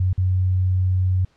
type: tone with dropouts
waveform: sine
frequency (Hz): 92.5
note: F#2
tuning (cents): 0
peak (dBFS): -16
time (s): 0-1.25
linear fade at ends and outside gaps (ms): 5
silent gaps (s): 0.131-0.178
effects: pink hiss -61 dBFS RMS until 1.36 s + low-pass 5000 Hz 12 dB/octave